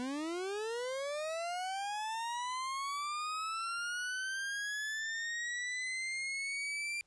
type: linear sweep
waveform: 40% pulse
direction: up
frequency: 243.2 to 2377 Hz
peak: -35 dBFS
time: 0-7.01 s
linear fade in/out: 0 ms
effects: pink hiss -73 dBFS RMS until 7.06 s + resampled to 22050 Hz